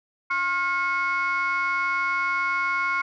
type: tone cluster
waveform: sine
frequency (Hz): 1075 / 1414 / 2193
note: C6 / F6 / C#7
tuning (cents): +47 / +21 / -19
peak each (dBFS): -25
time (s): 0.3-3.02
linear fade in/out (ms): 10
effects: tanh soft clip ceiling -17 dBFS